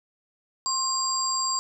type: tone cluster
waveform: sine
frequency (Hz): 1057 / 4759 / 7520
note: C6 / D8 / A#8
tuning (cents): +17 / +22 / +14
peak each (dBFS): -28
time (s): 0.66-1.59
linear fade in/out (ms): 0
effects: none